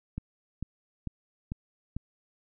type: click train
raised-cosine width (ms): 5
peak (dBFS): -21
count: 5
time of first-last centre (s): 0.18-1.966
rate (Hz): 2.24
effects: none